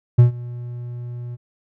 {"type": "tone with ADSR envelope", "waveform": "triangle", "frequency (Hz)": 121.1, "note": "B2", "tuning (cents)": -34, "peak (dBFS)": -3, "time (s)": [0.18, 1.37], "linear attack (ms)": 12, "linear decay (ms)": 120, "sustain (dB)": -23, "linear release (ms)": 30, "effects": []}